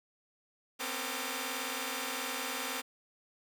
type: tone cluster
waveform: 5% pulse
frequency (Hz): 250.9 / 270.2 / 456.9 / 1185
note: B3 / C#4 / A#4 / D6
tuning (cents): +28 / -44 / -35 / +15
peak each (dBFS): -29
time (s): 0.79-2.82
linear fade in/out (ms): 20
effects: none